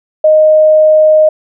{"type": "tone", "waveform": "sine", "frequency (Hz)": 620, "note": "D#5", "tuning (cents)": -6, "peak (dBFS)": -3, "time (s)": [0.24, 1.29], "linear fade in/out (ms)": 5, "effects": []}